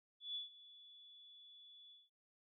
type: tone with ADSR envelope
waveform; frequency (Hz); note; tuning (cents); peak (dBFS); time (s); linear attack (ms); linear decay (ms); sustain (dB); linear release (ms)
sine; 3436; A7; -42; -40; 0.2-2.1; 150; 140; -18; 190
effects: noise-tail reverb RT60 0.6 s tail -22 dB re dry